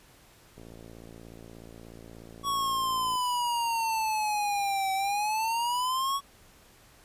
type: click train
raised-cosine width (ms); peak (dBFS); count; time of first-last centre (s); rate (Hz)
2; -34; 147; 0.58-3.155; 56.7
type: exponential two-way sweep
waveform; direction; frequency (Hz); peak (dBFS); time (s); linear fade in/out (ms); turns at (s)
square; down then up; 1124 to 766 to 1124; -27; 2.43-6.21; 50; 4.93
effects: pink hiss -57 dBFS RMS until 7.04 s + resampled to 32000 Hz